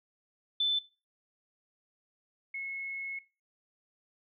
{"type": "tone pair in turn", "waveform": "sine", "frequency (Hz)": [3520, 2182], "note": ["A7", "C#7"], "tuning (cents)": [0, -28], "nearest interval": "minor sixth", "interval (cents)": 828, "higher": "first", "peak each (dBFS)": [-25, -35], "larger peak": "first", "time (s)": [[0.6, 0.79], [2.54, 3.19]], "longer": "second", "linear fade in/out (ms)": 5, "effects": ["noise-tail reverb RT60 0.3 s tail -19 dB re dry"]}